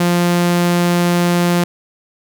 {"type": "tone", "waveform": "sawtooth", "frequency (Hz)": 174.61, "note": "F3", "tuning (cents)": 0, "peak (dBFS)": -8, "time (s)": [0, 1.64], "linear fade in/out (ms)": 5, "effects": []}